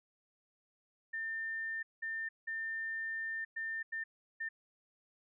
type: tone bursts at uneven times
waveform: sine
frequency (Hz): 1800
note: A6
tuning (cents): +39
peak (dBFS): -36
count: 6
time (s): 1.13-1.83 / 2.02-2.29 / 2.47-3.45 / 3.56-3.83 / 3.92-4.04 / 4.4-4.49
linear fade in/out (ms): 10
effects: none